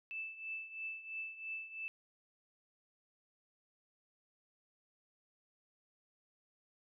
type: tone with tremolo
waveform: sine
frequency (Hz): 2637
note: E7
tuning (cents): 0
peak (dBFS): -38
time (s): 0.11-1.88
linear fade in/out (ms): 0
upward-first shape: triangle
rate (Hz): 3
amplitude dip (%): 80
effects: none